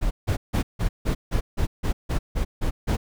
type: noise bursts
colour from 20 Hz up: brown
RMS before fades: -22 dBFS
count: 12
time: 0.01-2.97 s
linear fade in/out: 20 ms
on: 100 ms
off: 160 ms
effects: none